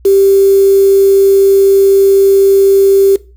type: tone with quantisation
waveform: sine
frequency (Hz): 392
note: G4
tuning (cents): 0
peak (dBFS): -4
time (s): 0.05-3.16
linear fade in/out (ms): 5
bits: 4
effects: noise-tail reverb RT60 0.3 s tail -19 dB re dry + added 60 Hz sine -37 dBFS peak until 3.36 s